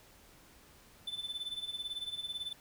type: tone with tremolo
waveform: triangle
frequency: 3520 Hz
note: A7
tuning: in tune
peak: -33 dBFS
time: 1.07-2.53 s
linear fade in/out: 5 ms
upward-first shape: sine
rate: 18 Hz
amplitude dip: 80%
effects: pink hiss -60 dBFS RMS until 2.6 s

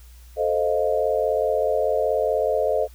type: chord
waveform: sine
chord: F dominant seventh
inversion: first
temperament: equal with one note detuned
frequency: 438.5 / 523.3 / 622.3 / 698.5 Hz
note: A4 / C5 / Eb5 / F5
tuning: -6 / 0 / 0 / 0 cents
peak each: -24 / -24 / -23 / -28 dBFS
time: 0.36-2.88 s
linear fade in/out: 50 ms
effects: added 60 Hz sine -43 dBFS peak until 2.94 s + white hiss -55 dBFS RMS until 2.94 s

